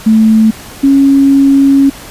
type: tone pair in turn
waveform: sine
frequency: 220 / 275.3 Hz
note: A3 / C#4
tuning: 0 / -12 cents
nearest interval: major third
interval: 388 cents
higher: second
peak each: -3 dBFS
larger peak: neither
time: 0.06-0.51 / 0.83-1.9 s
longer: second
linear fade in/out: 10 ms
effects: pink hiss -30 dBFS RMS until 2.1 s + resampled to 32000 Hz